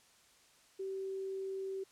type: tone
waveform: sine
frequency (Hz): 385.2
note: G4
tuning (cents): -30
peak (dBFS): -37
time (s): 0.79-1.84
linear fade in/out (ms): 10
effects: white hiss -65 dBFS RMS until 1.91 s + low-pass 9000 Hz 12 dB/octave